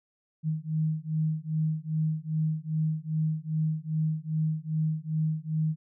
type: beating tone pair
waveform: sine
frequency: 155.56 / 158.06 Hz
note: D#3 / D#3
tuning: 0 / +28 cents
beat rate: 2.5 Hz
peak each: -29 dBFS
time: 0.43-5.76 s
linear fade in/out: 50 ms
effects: none